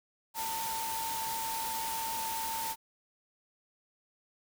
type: tone in noise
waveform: sine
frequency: 901 Hz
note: A5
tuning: 41 cents sharp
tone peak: -35 dBFS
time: 0.34-2.76 s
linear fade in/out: 50 ms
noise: white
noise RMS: -38 dBFS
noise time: 0.34-2.76 s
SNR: 0 dB
effects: none